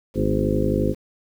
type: harmonic tone with a mistuned harmonic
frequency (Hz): 51.6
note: G#1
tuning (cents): -10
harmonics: 1 / 2 / 3 / 4 / 5 / 6 / 7 / 8 / 10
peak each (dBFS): -27 / -27 / -27 / -27 / -27 / -27 / -27 / -27 / -27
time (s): 0.14-0.95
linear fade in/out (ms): 50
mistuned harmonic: 4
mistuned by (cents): +67
effects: 8-bit